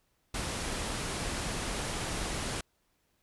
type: low-pass noise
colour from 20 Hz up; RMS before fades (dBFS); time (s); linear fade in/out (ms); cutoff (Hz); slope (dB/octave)
pink; -35; 0.34-2.61; 5; 11000; 96
effects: pink hiss -74 dBFS RMS until 3.22 s